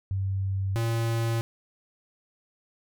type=tone pair in turn; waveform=sine / square; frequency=96.6 / 114.88 Hz; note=G2 / A#2; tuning=-25 / -25 cents; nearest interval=minor third; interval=300 cents; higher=second; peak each=-25 / -25 dBFS; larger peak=neither; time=0.11-0.76 / 0.76-1.41 s; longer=neither; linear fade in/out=0 ms; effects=none